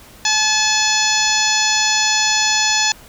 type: harmonic tone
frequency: 860 Hz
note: A5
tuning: 40 cents flat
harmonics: 1 / 2 / 3 / 4 / 5 / 6 / 7 / 8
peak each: -22 / -22 / -22 / -22 / -22 / -22 / -22 / -22 dBFS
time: 0.25-2.92 s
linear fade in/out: 2 ms
effects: pink hiss -43 dBFS RMS until 3.08 s